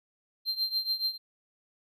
triangle tone with tremolo, 4156 Hz, C8, 12 cents flat, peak -23 dBFS, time 0.45-1.18 s, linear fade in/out 50 ms, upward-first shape triangle, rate 7 Hz, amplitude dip 90%, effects none

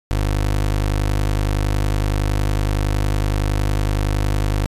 25% pulse tone, 50.8 Hz, G#1, 38 cents flat, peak -13 dBFS, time 0.11-4.66 s, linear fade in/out 0 ms, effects resampled to 32000 Hz

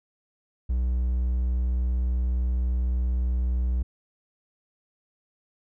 triangle tone, 61.74 Hz, B1, in tune, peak -20 dBFS, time 0.69-3.83 s, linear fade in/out 10 ms, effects none

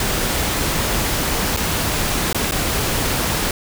pink noise with dropouts, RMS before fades -20 dBFS, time 0-3.51 s, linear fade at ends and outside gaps 2 ms, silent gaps 1.565-1.571 / 2.329-2.346 / 2.512-2.52 s, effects none

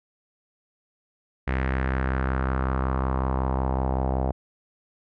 sawtooth tone with low-pass filter sweep, 65.41 Hz, C2, in tune, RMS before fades -25 dBFS, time 1.47-4.32 s, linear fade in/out 10 ms, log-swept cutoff 2000 to 720 Hz, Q 2.9, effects none

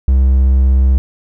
triangle tone with vibrato, 65.7 Hz, C2, 8 cents sharp, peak -5 dBFS, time 0.08-0.98 s, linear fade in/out 0 ms, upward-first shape triangle, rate 16 Hz, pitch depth 10 cents each way, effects none

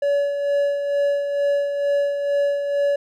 triangle tone with tremolo, 569 Hz, C#5, 45 cents sharp, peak -14 dBFS, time 0.02-2.96 s, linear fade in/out 5 ms, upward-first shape sine, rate 2.2 Hz, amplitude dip 50%, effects none

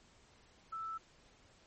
sine tone, 1319 Hz, E6, 1 cent sharp, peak -39 dBFS, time 0.72-0.98 s, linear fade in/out 10 ms, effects pink hiss -65 dBFS RMS until 1.66 s + MP3 32 kbps

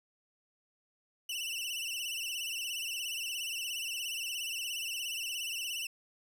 sawtooth tone with vibrato, 2823 Hz, F7, 18 cents sharp, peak -32 dBFS, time 1.29-5.87 s, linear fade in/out 5 ms, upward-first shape sine, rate 17 Hz, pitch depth 110 cents each way, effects none

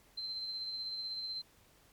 sine tone with tremolo, 4105 Hz, C8, 34 cents flat, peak -36 dBFS, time 0.17-1.42 s, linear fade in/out 10 ms, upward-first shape sine, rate 16 Hz, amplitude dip 30%, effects pink hiss -65 dBFS RMS until 1.92 s + MP3 96 kbps

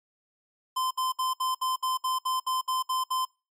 square tone bursts, 1032 Hz, C6, 24 cents flat, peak -26 dBFS, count 12, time 0.76-3.253 s, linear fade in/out 10 ms, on 150 ms, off 63 ms, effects noise-tail reverb RT60 0.3 s tail -25 dB re dry + MP3 64 kbps

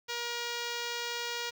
5% pulse tone with notch filter, 475.5 Hz, A#4, 34 cents sharp, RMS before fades -36 dBFS, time 0.08-1.51 s, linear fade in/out 20 ms, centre 12000 Hz, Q 0.78, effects 10-bit

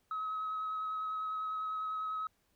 sine tone with vibrato, 1278 Hz, D#6, 46 cents sharp, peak -33 dBFS, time 0.11-2.27 s, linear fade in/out 2 ms, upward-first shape triangle, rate 10 Hz, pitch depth 14 cents each way, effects tanh soft clip ceiling -31 dBFS + pink hiss -75 dBFS RMS until 2.55 s

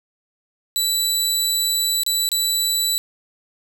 20% pulse tone with dropouts, 3959 Hz, B7, 3 cents sharp, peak -12 dBFS, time 0.76-2.98 s, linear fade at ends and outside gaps 0 ms, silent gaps 2.034-2.064 / 2.29-2.317 s, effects 9-bit

